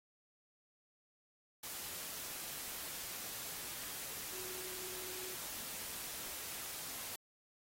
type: tone in noise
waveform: sine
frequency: 370 Hz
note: F#4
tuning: in tune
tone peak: -52 dBFS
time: 4.33-5.35 s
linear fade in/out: 5 ms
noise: white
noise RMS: -45 dBFS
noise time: 1.63-7.16 s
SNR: -10 dB
effects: AAC 48 kbps